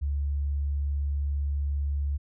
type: tone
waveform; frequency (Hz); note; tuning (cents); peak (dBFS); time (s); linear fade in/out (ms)
sine; 71.2; C#2; +47; -25; 0.01-2.18; 20
effects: none